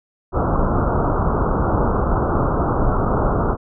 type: low-pass noise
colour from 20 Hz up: pink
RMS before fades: -18 dBFS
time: 0.32-3.57 s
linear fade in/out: 50 ms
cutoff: 1400 Hz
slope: 96 dB/octave
effects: none